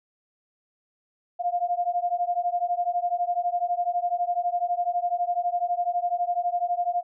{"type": "beating tone pair", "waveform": "sine", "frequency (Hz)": [698.5, 710.5], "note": ["F5", "F5"], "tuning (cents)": [0, 30], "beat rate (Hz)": 12, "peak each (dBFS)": -26, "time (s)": [1.39, 7.03], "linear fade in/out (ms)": 20, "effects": []}